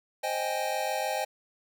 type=chord; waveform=square; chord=Ab major seventh; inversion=first; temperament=equal; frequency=523.3 / 622.3 / 784 / 830.6 Hz; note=C5 / Eb5 / G5 / Ab5; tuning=0 / 0 / 0 / 0 cents; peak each=-36 / -34 / -34 / -35 dBFS; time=0.23-1.25 s; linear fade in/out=10 ms; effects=none